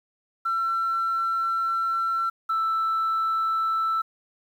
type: tone pair in turn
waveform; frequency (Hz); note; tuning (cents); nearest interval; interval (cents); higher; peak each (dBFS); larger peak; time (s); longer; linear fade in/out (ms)
sine; 1348 / 1324.1; E6 / E6; +38 / +7; unison; 31; first; -21 / -20; second; 0.45-2.3 / 2.49-4.02; first; 10
effects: tanh soft clip ceiling -19 dBFS + 9-bit